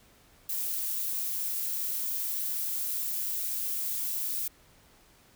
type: noise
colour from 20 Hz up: violet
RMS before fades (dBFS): -32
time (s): 0.49-4.48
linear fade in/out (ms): 5
effects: pink hiss -60 dBFS RMS until 5.35 s